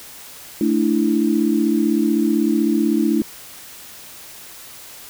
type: chord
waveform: sine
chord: A suspended fourth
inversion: none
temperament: equal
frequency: 220 / 293.7 / 329.6 Hz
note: A3 / D4 / E4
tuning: 0 / 0 / 0 cents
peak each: -19 dBFS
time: 0.61-3.22 s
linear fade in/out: 2 ms
effects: white hiss -39 dBFS RMS until 5.09 s